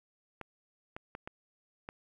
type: clicks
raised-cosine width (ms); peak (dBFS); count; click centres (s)
0.5; -26; 5; 0.413 / 0.965 / 1.151 / 1.275 / 1.889
effects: 10-bit